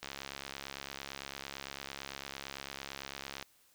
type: click train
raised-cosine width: 0.2 ms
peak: -23 dBFS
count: 235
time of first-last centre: 0.03-3.426 s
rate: 68.9 Hz
effects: white hiss -67 dBFS RMS until 3.74 s